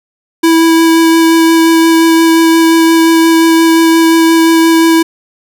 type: tone with vibrato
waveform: square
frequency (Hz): 328.1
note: E4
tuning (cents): -8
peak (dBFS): -5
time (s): 0.43-5.03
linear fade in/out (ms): 10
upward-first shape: sine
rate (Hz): 5.7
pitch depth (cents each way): 9
effects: none